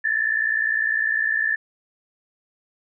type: tone pair together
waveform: sine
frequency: 1728 / 1787.9 Hz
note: A6 / A6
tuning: -32 / +27 cents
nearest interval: minor second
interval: 59 cents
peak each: -22 dBFS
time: 0.04-1.56 s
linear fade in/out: 10 ms
effects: none